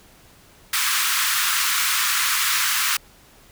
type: high-pass noise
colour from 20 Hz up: pink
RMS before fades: -21 dBFS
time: 0.73-2.97 s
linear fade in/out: 5 ms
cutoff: 1100 Hz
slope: 48 dB/octave
effects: pink hiss -51 dBFS RMS until 3.51 s